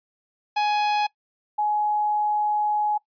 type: tone pair in turn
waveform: 45% pulse / sine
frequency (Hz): 836 / 840.5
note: G#5 / G#5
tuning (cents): +11 / +20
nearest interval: unison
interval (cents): 9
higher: second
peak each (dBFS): -20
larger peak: neither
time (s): 0.56-1.07 / 1.58-2.98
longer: second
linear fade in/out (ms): 10
effects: noise-tail reverb RT60 0.1 s tail -20 dB re dry + resampled to 11025 Hz